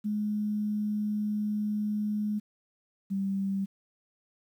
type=tone pair in turn; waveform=sine; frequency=210 / 195.35 Hz; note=G#3 / G3; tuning=+19 / -6 cents; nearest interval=minor second; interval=125 cents; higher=first; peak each=-27 dBFS; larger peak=neither; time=0.04-2.4 / 3.1-3.66 s; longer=first; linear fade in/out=20 ms; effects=10-bit